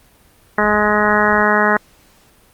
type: harmonic tone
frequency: 210 Hz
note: G#3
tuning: 19 cents sharp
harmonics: 1 / 2 / 3 / 4 / 5 / 6 / 7 / 8 / 9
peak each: -20 / -20 / -20 / -20 / -20 / -20 / -20 / -20 / -20 dBFS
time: 0.58-1.77 s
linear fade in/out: 2 ms
type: low-pass noise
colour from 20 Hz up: pink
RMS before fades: -36 dBFS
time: 0.6-1.44 s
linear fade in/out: 10 ms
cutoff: 240 Hz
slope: 48 dB/octave
effects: pink hiss -51 dBFS RMS until 2.53 s + Opus 32 kbps